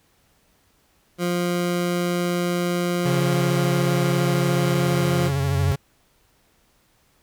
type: tone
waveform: 20% pulse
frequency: 175.7 Hz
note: F3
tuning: 11 cents sharp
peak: -16 dBFS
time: 1.18-5.31 s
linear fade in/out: 50 ms
type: tone with vibrato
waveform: 45% pulse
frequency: 138.59 Hz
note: C#3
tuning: in tune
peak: -21 dBFS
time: 3.05-5.76 s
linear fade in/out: 10 ms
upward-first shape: triangle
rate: 13 Hz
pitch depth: 54 cents each way
type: tone with exponential growth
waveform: sine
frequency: 90.8 Hz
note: F#2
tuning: 32 cents flat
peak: -17 dBFS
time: 4.34-5.72 s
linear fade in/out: 0 ms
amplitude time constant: 300 ms
effects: pink hiss -62 dBFS RMS until 7.22 s